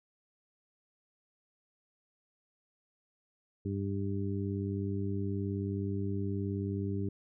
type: harmonic tone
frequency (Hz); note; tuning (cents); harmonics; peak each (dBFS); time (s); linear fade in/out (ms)
99; G2; +18; 1 / 2 / 3 / 4; -34 / -37 / -39 / -40; 3.65-7.09; 5
effects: none